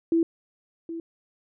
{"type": "tone with echo", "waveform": "sine", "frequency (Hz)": 331.5, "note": "E4", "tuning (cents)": 10, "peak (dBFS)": -18, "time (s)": [0.12, 0.23], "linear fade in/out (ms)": 2, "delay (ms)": 770, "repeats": 1, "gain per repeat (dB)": -13, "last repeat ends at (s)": 1, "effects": []}